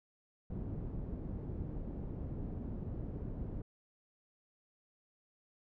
pink low-pass noise, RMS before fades -41 dBFS, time 0.5-3.62 s, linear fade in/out 5 ms, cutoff 300 Hz, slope 12 dB/octave, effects none

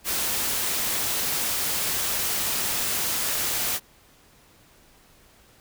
white noise, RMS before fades -26 dBFS, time 0.04-3.8 s, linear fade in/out 50 ms, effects pink hiss -56 dBFS RMS until 5.6 s

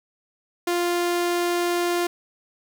sawtooth tone, 349.2 Hz, F4, in tune, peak -17 dBFS, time 0.67-2.07 s, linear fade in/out 5 ms, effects none

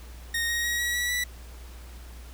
sawtooth tone with pitch steps, 1857 / 1877.5 / 1898.2 / 1919.2 / 1940.3 / 1961.7 Hz, A#6 / A#6 / A#6 / A#6 / B6 / B6, -7 / +12 / +31 / +50 / -31 / -12 cents, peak -22 dBFS, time 0.34-1.24 s, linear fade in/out 5 ms, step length 150 ms, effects added 60 Hz sine -41 dBFS peak until 2.33 s + pink hiss -51 dBFS RMS until 2.33 s

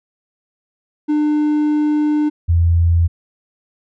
triangle / sine tone pair in turn, 300 / 84.67 Hz, D4 / E2, +37 / +47 cents, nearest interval octave + minor seventh, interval 2190 cents, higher first, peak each -11 / -10 dBFS, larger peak second, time 1.08-2.3 / 2.48-3.08 s, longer first, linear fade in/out 20 ms, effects none

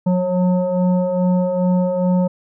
sine tone with frequency modulation, 182.2 Hz, F#3, 26 cents flat, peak -14 dBFS, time 0.06-2.28 s, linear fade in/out 10 ms, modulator 362 Hz, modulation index 1.2, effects none

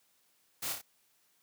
white noise with echo, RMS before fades -37 dBFS, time 0.62-0.73 s, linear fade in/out 10 ms, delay 29 ms, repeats 3, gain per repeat -4 dB, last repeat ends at 0.817 s, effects white hiss -71 dBFS RMS until 1.42 s + high-pass 100 Hz 12 dB/octave

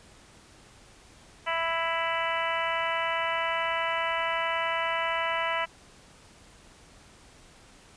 harmonic tone, 330.6 Hz, E4, 5 cents sharp, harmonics 2 / 3 / 4 / 5 / 6 / 7 / 8 / 9, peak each -33 / -31 / -34 / -37 / -33 / -37 / -39 / -37 dBFS, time 1.46-5.66 s, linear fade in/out 20 ms, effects pink hiss -54 dBFS RMS until 7.96 s + resampled to 22050 Hz

